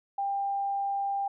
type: tone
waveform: sine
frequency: 795 Hz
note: G5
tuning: 24 cents sharp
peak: -27 dBFS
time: 0.18-1.28 s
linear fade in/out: 5 ms
effects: none